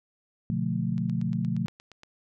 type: chord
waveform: sine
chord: B half-diminished seventh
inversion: none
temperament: equal with one note detuned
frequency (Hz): 123.47 / 146.83 / 177.26 / 220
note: B2 / D3 / F3 / A3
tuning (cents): 0 / 0 / +26 / 0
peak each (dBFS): -31 / -33 / -29 / -31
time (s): 0.5-1.66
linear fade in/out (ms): 0
type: click train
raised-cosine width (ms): 0.2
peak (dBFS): -31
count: 10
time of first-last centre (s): 0.98-2.034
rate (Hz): 8.54
effects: none